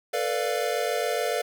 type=chord; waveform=square; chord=B half-diminished seventh; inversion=third; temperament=equal with one note detuned; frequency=446.9 / 493.9 / 587.3 / 698.5 Hz; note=A4 / B4 / D5 / F5; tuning=+27 / 0 / 0 / 0 cents; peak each=-31 dBFS; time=0.13-1.42 s; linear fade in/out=10 ms; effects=none